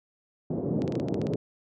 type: band-pass noise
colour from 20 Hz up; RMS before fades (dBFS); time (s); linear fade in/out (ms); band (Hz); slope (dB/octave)
pink; -29; 0.5-1.36; 5; 130 to 490; 24
type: clicks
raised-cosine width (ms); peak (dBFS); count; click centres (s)
0.2; -24; 10; 0.82 / 0.878 / 0.923 / 0.954 / 0.999 / 1.085 / 1.143 / 1.216 / 1.269 / 1.336
effects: none